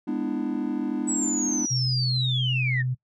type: chord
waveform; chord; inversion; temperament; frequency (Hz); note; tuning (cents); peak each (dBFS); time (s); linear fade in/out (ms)
triangle; E dominant seventh; first; just; 206 / 247.2 / 296.7 / 329.6; G#3 / B3 / D4 / E4; -14 / +2 / +18 / 0; -31 / -27 / -26 / -31; 0.07-1.66; 10
type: linear sweep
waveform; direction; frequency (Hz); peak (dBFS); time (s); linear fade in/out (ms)
sine; down; 7900 to 1760; -25; 1.07-2.83; 20
type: tone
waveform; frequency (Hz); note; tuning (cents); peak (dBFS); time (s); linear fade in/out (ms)
sine; 127.3; C3; -47; -23; 1.7-2.95; 20
effects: noise-tail reverb RT60 0.1 s tail -21 dB re dry + tanh soft clip ceiling -11 dBFS